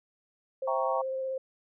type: tone with vibrato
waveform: sine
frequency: 527 Hz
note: C5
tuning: 12 cents sharp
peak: -30 dBFS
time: 0.62-1.38 s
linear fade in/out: 5 ms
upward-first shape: square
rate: 16 Hz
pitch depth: 9 cents each way
type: chord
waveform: sine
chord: E diminished seventh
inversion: none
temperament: equal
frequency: 659.3 / 784 / 932.3 / 1108.7 Hz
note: E5 / G5 / Bb5 / Db6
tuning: 0 / 0 / 0 / 0 cents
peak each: -33 dBFS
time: 0.67-1.02 s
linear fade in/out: 10 ms
effects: none